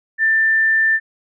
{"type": "tone", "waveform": "sine", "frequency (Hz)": 1780, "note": "A6", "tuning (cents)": 20, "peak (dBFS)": -12, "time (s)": [0.18, 1], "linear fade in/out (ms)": 50, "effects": []}